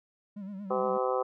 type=tone with vibrato; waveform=triangle; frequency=198 Hz; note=G3; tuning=18 cents sharp; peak=-35 dBFS; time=0.36-0.98 s; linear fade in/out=10 ms; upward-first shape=sine; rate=8.6 Hz; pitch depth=88 cents each way
type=harmonic tone; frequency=128 Hz; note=C3; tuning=38 cents flat; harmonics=3 / 4 / 5 / 6 / 7 / 8 / 9 / 10; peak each=-33 / -29 / -41 / -34 / -45 / -36 / -38 / -38 dBFS; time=0.7-1.23 s; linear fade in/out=10 ms
effects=none